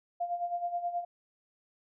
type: tone with tremolo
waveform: sine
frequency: 698.5 Hz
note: F5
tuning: in tune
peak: -28 dBFS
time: 0.2-1.05 s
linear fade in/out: 10 ms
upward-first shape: sine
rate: 9.4 Hz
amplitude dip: 70%
effects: none

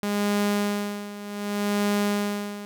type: tone with tremolo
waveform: sawtooth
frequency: 204.9 Hz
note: G#3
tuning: 23 cents flat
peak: -17 dBFS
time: 0.03-2.65 s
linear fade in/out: 0 ms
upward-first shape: sine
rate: 0.66 Hz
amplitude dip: 80%
effects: none

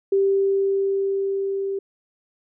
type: tone with level ramp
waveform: sine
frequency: 392 Hz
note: G4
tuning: in tune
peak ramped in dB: -15 to -23 dBFS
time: 0.12-1.79 s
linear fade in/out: 5 ms
effects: none

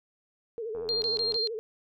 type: tone with vibrato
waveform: sine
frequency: 446.9 Hz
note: A4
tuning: 27 cents sharp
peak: -32 dBFS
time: 0.58-1.59 s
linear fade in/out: 0 ms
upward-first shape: sine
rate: 13 Hz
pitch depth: 100 cents each way
type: click train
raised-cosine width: 1 ms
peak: -33 dBFS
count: 53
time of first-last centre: 0.75-1.362 s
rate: 84.9 Hz
type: tone bursts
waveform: sine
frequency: 4200 Hz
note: C8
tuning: 6 cents sharp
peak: -26 dBFS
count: 4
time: 0.89-1.473 s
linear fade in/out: 0 ms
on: 130 ms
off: 21 ms
effects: none

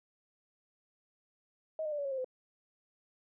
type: tone with pitch steps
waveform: sine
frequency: 632 / 610.1 / 589 / 568.6 / 548.9 / 529.9 / 511.6 Hz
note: D#5 / D#5 / D5 / C#5 / C#5 / C5 / C5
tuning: +27 / -34 / +5 / +44 / -17 / +22 / -39 cents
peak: -33 dBFS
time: 1.79-2.245 s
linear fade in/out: 2 ms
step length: 65 ms
effects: none

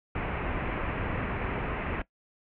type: low-pass noise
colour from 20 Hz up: pink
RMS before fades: -32 dBFS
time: 0.15-2.02 s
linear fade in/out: 5 ms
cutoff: 2600 Hz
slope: 48 dB/octave
effects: noise-tail reverb RT60 0.1 s tail -19 dB re dry

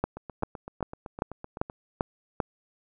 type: two click trains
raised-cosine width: 1 ms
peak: -11 / -24 dBFS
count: 7 / 13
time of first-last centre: 0.04-2.402 / 0.17-1.699 s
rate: 2.54 / 7.85 Hz
effects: none

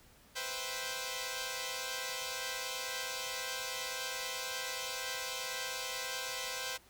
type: chord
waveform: 5% pulse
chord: C major seventh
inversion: third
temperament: equal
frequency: 493.9 / 523.3 / 659.3 / 784 Hz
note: B4 / C5 / E5 / G5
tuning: 0 / 0 / 0 / 0 cents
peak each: -31 / -29 / -35 / -32 dBFS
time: 0.35-6.78 s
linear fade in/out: 20 ms
effects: pink hiss -62 dBFS RMS until 6.89 s

